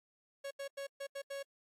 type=tone bursts at uneven times; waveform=45% pulse; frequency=554.4 Hz; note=C#5; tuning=in tune; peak=-40 dBFS; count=6; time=0.44-0.51 / 0.59-0.68 / 0.77-0.87 / 1-1.07 / 1.15-1.22 / 1.3-1.43 s; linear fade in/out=10 ms; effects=low-pass 12000 Hz 12 dB/octave + AAC 64 kbps